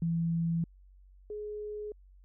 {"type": "tone pair in turn", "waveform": "sine", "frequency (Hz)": [166.8, 420.3], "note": ["E3", "G#4"], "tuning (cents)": [21, 21], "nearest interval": "octave + major third", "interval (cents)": 1600, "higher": "second", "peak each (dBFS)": [-27, -36], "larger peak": "first", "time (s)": [[0.02, 0.64], [1.3, 1.92]], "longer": "neither", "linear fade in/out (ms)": 2, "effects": ["added 47 Hz sine -54 dBFS peak until 2.24 s"]}